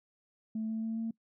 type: tone with pitch steps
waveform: sine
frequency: 220 / 222 / 224.1 / 226.2 Hz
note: A3 / A3 / A3 / A3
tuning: 0 / +16 / +32 / +48 cents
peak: -31 dBFS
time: 0.55-1.11 s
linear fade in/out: 5 ms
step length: 140 ms
effects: noise-tail reverb RT60 0.1 s tail -23 dB re dry + tanh soft clip ceiling -28 dBFS